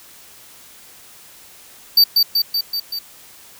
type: tone with echo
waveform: square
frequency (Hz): 4619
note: D8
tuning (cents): -30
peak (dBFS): -8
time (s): 1.97-2.04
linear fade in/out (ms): 5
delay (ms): 190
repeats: 5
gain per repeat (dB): -3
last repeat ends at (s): 2.99
effects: white hiss -44 dBFS RMS until 3.59 s